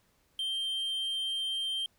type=tone; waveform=triangle; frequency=3152 Hz; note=G7; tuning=9 cents sharp; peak=-29 dBFS; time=0.39-1.86 s; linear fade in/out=2 ms; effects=pink hiss -70 dBFS RMS until 1.98 s